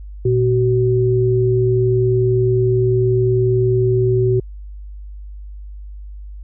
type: tone pair together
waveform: sine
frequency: 118.78 / 377.1 Hz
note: A#2 / F#4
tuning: +33 / +33 cents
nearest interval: octave + minor sixth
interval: 2000 cents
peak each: -15 dBFS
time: 0.25-4.4 s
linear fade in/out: 5 ms
effects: added 50 Hz sine -30 dBFS peak until 6.43 s